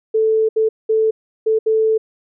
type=tone bursts at uneven times; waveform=sine; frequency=440 Hz; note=A4; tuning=in tune; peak=-12 dBFS; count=5; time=0.14-0.49 / 0.56-0.69 / 0.89-1.11 / 1.46-1.59 / 1.66-1.98 s; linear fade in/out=10 ms; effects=none